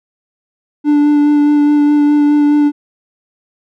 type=tone with vibrato; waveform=triangle; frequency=293.7 Hz; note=D4; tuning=in tune; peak=-5 dBFS; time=0.84-2.72 s; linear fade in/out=50 ms; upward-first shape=sine; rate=4.8 Hz; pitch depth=13 cents each way; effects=none